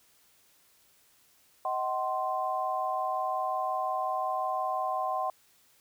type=chord; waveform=sine; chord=C diminished; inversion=first; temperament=just; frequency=627.9 / 753.5 / 1046.5 Hz; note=Eb5 / Gb5 / C6; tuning=+16 / +31 / 0 cents; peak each=-35 / -31 / -32 dBFS; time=1.65-5.3 s; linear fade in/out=2 ms; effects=white hiss -64 dBFS RMS until 5.8 s